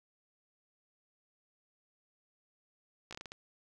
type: slowing click train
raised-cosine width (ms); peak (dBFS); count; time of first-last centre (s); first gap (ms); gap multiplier
0.2; -27; 7; 3.11-3.319; 16; 1.31
effects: none